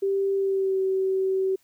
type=tone with pitch glide; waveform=sine; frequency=392.1 to 381.2 Hz; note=G4 to G4; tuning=0 to -48 cents; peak=-21 dBFS; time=0.02-1.56 s; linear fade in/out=10 ms; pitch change=-48 cents; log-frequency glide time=0.35-0.8 s; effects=white hiss -65 dBFS RMS until 1.63 s